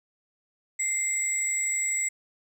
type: tone pair together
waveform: sine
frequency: 2092 / 7776 Hz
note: C7 / B8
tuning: -1 / -28 cents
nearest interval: octave + major seventh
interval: 2273 cents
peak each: -29 / -25 dBFS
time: 0.79-2.09 s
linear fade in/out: 10 ms
effects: tanh soft clip ceiling -19 dBFS + 10-bit